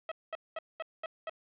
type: tone bursts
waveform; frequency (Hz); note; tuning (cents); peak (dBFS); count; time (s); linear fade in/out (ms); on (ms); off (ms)
sawtooth; 645; E5; -38; -31; 6; 0.09-1.296; 2; 26; 210
effects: resampled to 8000 Hz + 10-bit